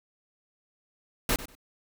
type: noise with echo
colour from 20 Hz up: pink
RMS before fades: -25 dBFS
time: 1.29-1.36 s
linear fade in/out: 2 ms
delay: 96 ms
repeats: 2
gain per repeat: -15 dB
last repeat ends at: 1.552 s
effects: none